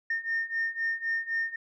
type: beating tone pair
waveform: sine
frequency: 1821 / 1824.9 Hz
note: A#6 / A#6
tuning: -41 / -37 cents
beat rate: 3.9 Hz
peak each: -31 / -29 dBFS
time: 0.1-1.56 s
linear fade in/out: 5 ms
effects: tanh soft clip ceiling -22 dBFS